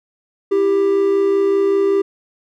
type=tone pair together; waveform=triangle; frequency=329.6 / 394.8 Hz; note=E4 / G4; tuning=0 / +12 cents; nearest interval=minor third; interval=312 cents; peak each=-20 / -11 dBFS; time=0.51-2.02 s; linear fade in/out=10 ms; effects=none